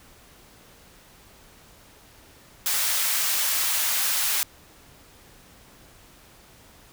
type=high-pass noise; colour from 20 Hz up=white; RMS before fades=-24 dBFS; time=2.66-4.43 s; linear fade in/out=0 ms; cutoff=920 Hz; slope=12 dB/octave; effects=pink hiss -52 dBFS RMS until 6.92 s